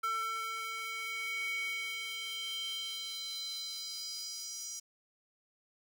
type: tone with high-pass filter sweep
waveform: square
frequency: 447.6 Hz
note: A4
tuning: 30 cents sharp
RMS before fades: -39 dBFS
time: 0.03-4.8 s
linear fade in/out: 10 ms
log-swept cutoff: 1400 to 6000 Hz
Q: 5.3
effects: none